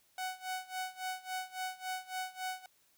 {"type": "tone with tremolo", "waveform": "sawtooth", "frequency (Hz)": 745, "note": "F#5", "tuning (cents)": 12, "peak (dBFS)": -31, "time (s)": [0.18, 2.66], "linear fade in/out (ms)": 2, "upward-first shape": "sine", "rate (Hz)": 3.6, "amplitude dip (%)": 90, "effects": ["white hiss -70 dBFS RMS until 2.97 s"]}